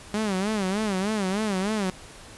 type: tone with vibrato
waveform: sawtooth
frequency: 201.6 Hz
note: G3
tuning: 49 cents sharp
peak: -20 dBFS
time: 0.14-1.9 s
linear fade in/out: 0 ms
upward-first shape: sine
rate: 3.3 Hz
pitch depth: 150 cents each way
effects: pink hiss -45 dBFS RMS until 2.37 s + resampled to 24000 Hz